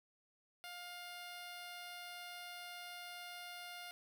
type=tone; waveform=10% pulse; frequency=707 Hz; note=F5; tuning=21 cents sharp; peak=-39 dBFS; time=0.64-3.91 s; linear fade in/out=0 ms; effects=none